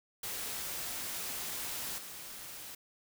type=noise with level steps; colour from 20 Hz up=white; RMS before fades=-39 / -46 dBFS; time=0.23-2.75 s; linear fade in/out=5 ms; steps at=1.98 s; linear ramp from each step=2 ms; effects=none